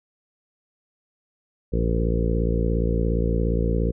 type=harmonic tone with a mistuned harmonic; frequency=57.2 Hz; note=A#1; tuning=32 cents flat; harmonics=1 / 2 / 3 / 4 / 5 / 6 / 7 / 8 / 9; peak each=-22 / -28 / -27 / -32 / -33 / -34 / -32 / -30 / -34 dBFS; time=1.72-3.92 s; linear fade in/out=20 ms; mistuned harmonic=9; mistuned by=-18 cents; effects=none